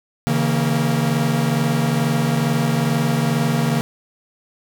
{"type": "chord", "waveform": "45% pulse", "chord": "A# diminished", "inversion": "first", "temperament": "equal with one note detuned", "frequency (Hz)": [138.59, 160.86, 233.1], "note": ["C#3", "E3", "A#3"], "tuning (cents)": [0, -42, 0], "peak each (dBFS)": -21, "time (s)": [0.27, 3.81], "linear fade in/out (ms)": 0, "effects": []}